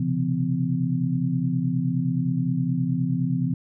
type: tone cluster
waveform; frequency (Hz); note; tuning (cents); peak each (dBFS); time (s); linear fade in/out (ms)
sine; 126.3 / 135.9 / 170.4 / 254.3; B2 / C#3 / F3 / C4; +39 / -34 / -42 / -49; -30 / -26 / -25 / -27; 0-3.54; 5
effects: none